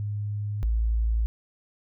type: tone pair in turn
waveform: sine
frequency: 103.6 / 55.78 Hz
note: G#2 / A1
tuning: -4 / +24 cents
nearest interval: major seventh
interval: 1072 cents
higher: first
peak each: -27 / -21 dBFS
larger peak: second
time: 0-0.63 / 0.63-1.26 s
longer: neither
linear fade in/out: 0 ms
effects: none